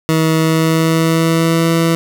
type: tone with pitch glide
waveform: 20% pulse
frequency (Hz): 160 to 165.45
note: D#3 to E3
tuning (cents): +49 to +7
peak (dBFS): -6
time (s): 0.09-1.95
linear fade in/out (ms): 0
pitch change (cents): +58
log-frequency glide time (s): 0.35-1.7
effects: none